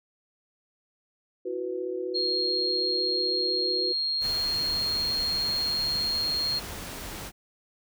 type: chord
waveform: sine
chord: E suspended second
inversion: none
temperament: equal with one note detuned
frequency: 334.2 / 370 / 493.9 Hz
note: E4 / F#4 / B4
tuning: +24 / 0 / 0 cents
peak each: -37 / -31 / -34 dBFS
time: 1.45-3.93 s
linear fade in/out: 10 ms
type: tone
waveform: sine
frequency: 4250 Hz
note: C8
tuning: 26 cents sharp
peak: -25 dBFS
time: 2.14-6.6 s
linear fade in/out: 20 ms
type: noise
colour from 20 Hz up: pink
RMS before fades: -38 dBFS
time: 4.2-7.32 s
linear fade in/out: 50 ms
effects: none